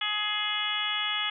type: harmonic tone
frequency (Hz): 420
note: G#4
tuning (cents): +19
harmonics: 2 / 3 / 4 / 5 / 6 / 7 / 8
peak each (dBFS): -40 / -35 / -37 / -34 / -38 / -32 / -32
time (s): 0.01-1.3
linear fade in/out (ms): 5
effects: none